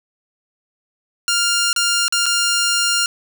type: tone with dropouts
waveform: 10% pulse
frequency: 1400 Hz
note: F6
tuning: 4 cents sharp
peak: -7 dBFS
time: 1.28-3.06 s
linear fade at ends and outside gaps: 1 ms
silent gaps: 1.73-1.762 / 2.081-2.124 / 2.258-2.263 s
effects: none